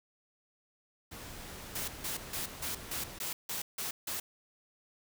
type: noise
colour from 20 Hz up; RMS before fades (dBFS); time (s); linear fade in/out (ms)
pink; -46; 1.11-3.19; 10
type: noise bursts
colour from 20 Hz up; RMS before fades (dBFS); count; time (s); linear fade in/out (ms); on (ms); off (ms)
white; -37; 9; 1.75-4.2; 5; 130; 160
effects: none